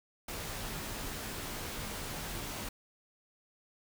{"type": "noise with comb filter", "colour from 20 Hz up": "pink", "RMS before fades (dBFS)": -40, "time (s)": [0.28, 2.69], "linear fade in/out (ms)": 5, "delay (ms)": 16, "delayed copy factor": -0.5, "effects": []}